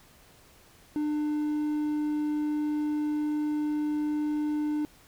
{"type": "tone", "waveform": "triangle", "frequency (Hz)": 299.9, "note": "D4", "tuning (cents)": 36, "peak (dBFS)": -24, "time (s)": [0.96, 4.85], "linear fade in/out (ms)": 0, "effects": ["pink hiss -57 dBFS RMS until 5.07 s"]}